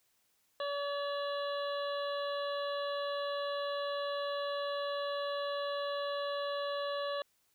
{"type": "harmonic tone", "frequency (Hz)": 570, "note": "C#5", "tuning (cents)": 48, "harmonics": [1, 2, 3, 5, 6, 7], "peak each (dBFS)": [-35, -40, -45, -49, -48, -47], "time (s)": [0.6, 7.22], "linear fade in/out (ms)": 2, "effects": ["white hiss -74 dBFS RMS until 7.54 s"]}